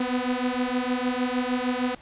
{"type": "beating tone pair", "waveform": "sawtooth", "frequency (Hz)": [246.9, 253.4], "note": ["B3", "B3"], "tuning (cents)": [0, 45], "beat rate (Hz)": 6.5, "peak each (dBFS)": [-23, -23], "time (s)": [0, 1.95], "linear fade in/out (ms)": 5, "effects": ["pink hiss -51 dBFS RMS until 2.01 s", "resampled to 8000 Hz"]}